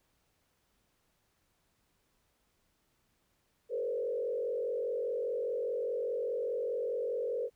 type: tone with frequency modulation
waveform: sine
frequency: 482 Hz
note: B4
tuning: 42 cents flat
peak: -31 dBFS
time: 3.69-7.5 s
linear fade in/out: 50 ms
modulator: 44.9 Hz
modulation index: 1.2
effects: pink hiss -75 dBFS RMS until 7.55 s